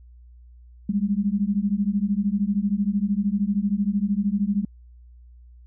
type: beating tone pair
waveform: sine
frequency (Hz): 196 / 209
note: G3 / G#3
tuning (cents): 0 / +11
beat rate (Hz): 13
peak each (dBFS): -23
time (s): 0.89-4.65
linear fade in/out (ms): 5
effects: added 60 Hz sine -45 dBFS peak until 5.66 s